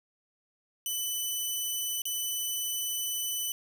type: tone with dropouts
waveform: 10% pulse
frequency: 2996 Hz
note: F#7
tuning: 21 cents sharp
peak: -22 dBFS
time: 0.86-3.52 s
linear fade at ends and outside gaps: 1 ms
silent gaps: 2.019-2.054 s
effects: 10-bit